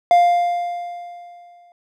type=tone with exponential decay; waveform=triangle; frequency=700 Hz; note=F5; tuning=4 cents sharp; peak=-6 dBFS; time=0.11-1.72 s; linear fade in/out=1 ms; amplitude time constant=350 ms; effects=none